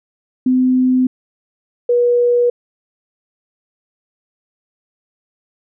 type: tone pair in turn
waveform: sine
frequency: 255.4 / 483.5 Hz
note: C4 / B4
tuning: -42 / -37 cents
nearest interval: major seventh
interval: 1105 cents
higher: second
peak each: -10 dBFS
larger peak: neither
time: 0.46-1.07 / 1.89-2.5 s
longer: neither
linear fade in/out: 5 ms
effects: none